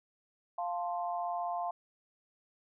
sine chord, F major, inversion none, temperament equal, 698.5 / 880 / 1046.5 Hz, F5 / A5 / C6, 0 / 0 / 0 cents, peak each -34 / -40 / -40 dBFS, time 0.58-1.71 s, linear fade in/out 5 ms, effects none

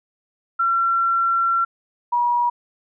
sine tone pair in turn, 1360 / 961.7 Hz, F6 / B5, -46 / -46 cents, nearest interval tritone, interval 600 cents, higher first, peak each -16 dBFS, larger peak neither, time 0.59-1.65 / 2.12-2.5 s, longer first, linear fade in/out 10 ms, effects none

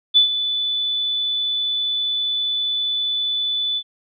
sine tone with ADSR envelope, 3485 Hz, A7, 17 cents flat, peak -8 dBFS, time 0.14-3.83 s, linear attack 28 ms, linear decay 110 ms, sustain -11 dB, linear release 61 ms, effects none

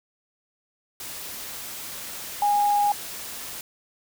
sine tone in noise, 821 Hz, G#5, 20 cents flat, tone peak -18 dBFS, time 2.42-2.92 s, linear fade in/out 2 ms, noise white, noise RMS -36 dBFS, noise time 1-3.61 s, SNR +15 dB, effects none

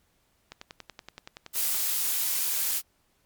click train, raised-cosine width 0.2 ms, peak -23 dBFS, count 14, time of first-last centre 0.52-1.746 s, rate 10.6 Hz
blue noise, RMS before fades -27 dBFS, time 1.53-2.82 s, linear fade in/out 50 ms
effects pink hiss -69 dBFS RMS until 3.25 s + MP3 96 kbps

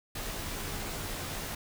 pink noise with comb filter, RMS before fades -37 dBFS, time 0.15-1.55 s, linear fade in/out 5 ms, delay 16 ms, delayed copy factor -0.7, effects none

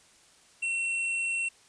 sine tone with tanh clipping, 2715 Hz, F7, 50 cents flat, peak -29 dBFS, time 0.62-1.49 s, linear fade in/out 10 ms, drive 10 dB, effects white hiss -59 dBFS RMS until 1.68 s + resampled to 22050 Hz

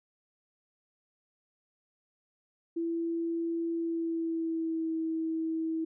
sine tone with pitch glide, 333.8 to 323 Hz, E4 to E4, +22 to -35 cents, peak -29 dBFS, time 2.76-5.85 s, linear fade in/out 10 ms, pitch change -57 cents, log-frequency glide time 3.73-4.95 s, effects none

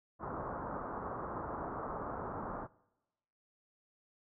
white low-pass noise, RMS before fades -41 dBFS, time 0.19-2.68 s, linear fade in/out 50 ms, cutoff 1300 Hz, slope 48 dB/octave, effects noise-tail reverb RT60 1.0 s tail -23 dB re dry

